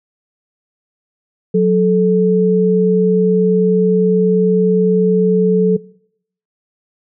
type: tone pair together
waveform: sine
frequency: 183.2 / 435.3 Hz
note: F#3 / A4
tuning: -17 / -19 cents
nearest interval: octave + minor third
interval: 1498 cents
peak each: -12 dBFS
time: 1.54-5.77 s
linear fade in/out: 10 ms
effects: noise-tail reverb RT60 0.7 s tail -22 dB re dry